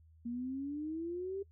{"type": "exponential sweep", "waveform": "sine", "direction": "up", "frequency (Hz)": [233.1, 399.6], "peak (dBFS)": -36, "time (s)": [0.25, 1.43], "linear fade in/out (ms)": 10, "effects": ["noise-tail reverb RT60 0.1 s tail -22 dB re dry", "added 80 Hz sine -59 dBFS peak until 1.51 s"]}